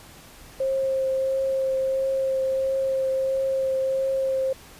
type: tone with vibrato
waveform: sine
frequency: 532 Hz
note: C5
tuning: 29 cents sharp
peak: -21 dBFS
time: 0.6-4.53 s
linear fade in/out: 5 ms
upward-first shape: triangle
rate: 1.5 Hz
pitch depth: 13 cents each way
effects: pink hiss -47 dBFS RMS until 4.79 s + resampled to 32000 Hz